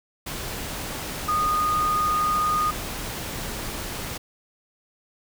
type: tone in noise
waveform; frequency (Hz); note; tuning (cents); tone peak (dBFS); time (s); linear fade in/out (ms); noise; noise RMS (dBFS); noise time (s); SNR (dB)
sine; 1231; D#6; -19; -20; 1.28-2.71; 10; pink; -32; 0.26-4.18; +9
effects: none